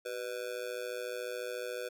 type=tone with amplitude modulation; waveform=square; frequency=493.9 Hz; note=B4; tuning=in tune; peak=-33 dBFS; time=0.05-1.89 s; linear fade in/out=10 ms; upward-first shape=sine; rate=114 Hz; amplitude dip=100%; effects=none